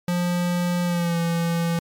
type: tone with pitch glide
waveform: square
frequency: 176.1 to 168.63 Hz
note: F3 to E3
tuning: +15 to +40 cents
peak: -21 dBFS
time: 0.08-1.79 s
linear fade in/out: 2 ms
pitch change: -75 cents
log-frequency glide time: 0.84-1.18 s
effects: MP3 96 kbps